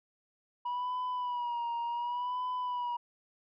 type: tone with vibrato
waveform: sine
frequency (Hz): 970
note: B5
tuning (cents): -31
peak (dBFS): -29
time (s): 0.65-2.97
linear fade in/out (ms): 10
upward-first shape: sine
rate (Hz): 0.68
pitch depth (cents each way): 56
effects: tanh soft clip ceiling -31 dBFS